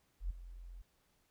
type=tone with ADSR envelope; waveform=sine; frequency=43.65 Hz; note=F1; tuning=in tune; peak=-32 dBFS; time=0.2-0.82 s; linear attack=100 ms; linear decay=11 ms; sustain=-15 dB; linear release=8 ms; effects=pink hiss -75 dBFS RMS until 1.3 s